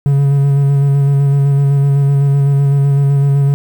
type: tone with vibrato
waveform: triangle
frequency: 140 Hz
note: C#3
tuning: 18 cents sharp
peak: -6 dBFS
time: 0.06-3.54 s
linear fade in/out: 0 ms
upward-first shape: square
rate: 7.9 Hz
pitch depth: 16 cents each way
effects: 7-bit